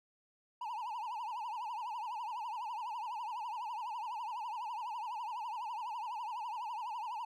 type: tone with vibrato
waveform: triangle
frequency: 913 Hz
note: A#5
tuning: 36 cents flat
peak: -36 dBFS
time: 0.61-7.25 s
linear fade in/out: 5 ms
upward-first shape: triangle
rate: 12 Hz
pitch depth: 190 cents each way
effects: none